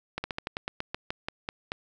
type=slowing click train; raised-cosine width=0.3 ms; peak=-15 dBFS; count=13; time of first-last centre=0.18-1.719 s; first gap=60 ms; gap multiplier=1.13; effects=none